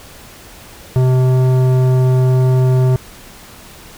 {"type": "tone with tanh clipping", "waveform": "sine", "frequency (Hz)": 128.5, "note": "C3", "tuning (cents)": -31, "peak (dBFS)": -11, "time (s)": [0.96, 2.96], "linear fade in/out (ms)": 0, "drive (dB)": 14, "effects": ["pink hiss -38 dBFS RMS until 3.97 s"]}